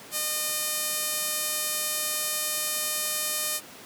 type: tone with band-pass filter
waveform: sawtooth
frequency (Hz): 610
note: D#5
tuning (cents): -34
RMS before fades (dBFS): -29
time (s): 0.11-3.61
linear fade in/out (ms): 50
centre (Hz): 11000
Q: 1
effects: pink hiss -45 dBFS RMS until 3.85 s + high-pass 200 Hz 12 dB/octave